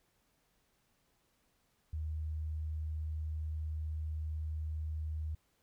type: tone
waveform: sine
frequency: 77.78 Hz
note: D#2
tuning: in tune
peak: -35 dBFS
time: 1.93-5.35 s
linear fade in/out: 5 ms
effects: pink hiss -75 dBFS RMS until 5.62 s